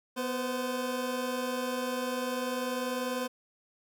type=tone pair together; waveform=25% pulse; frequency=247.4 / 515 Hz; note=B3 / C5; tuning=+3 / -28 cents; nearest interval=octave + minor second; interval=1269 cents; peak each=-30 / -30 dBFS; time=0.16-3.28 s; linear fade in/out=20 ms; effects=none